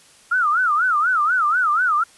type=tone with vibrato; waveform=sine; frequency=1338 Hz; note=E6; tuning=25 cents sharp; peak=-15 dBFS; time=0.31-2.04 s; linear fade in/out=10 ms; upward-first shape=sine; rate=4.1 Hz; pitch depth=220 cents each way; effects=white hiss -50 dBFS RMS until 2.17 s + resampled to 24000 Hz